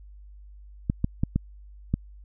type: clicks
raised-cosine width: 5 ms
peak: -10 dBFS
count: 5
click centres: 0.899 / 1.044 / 1.235 / 1.36 / 1.94 s
effects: added 50 Hz sine -44 dBFS peak until 2.24 s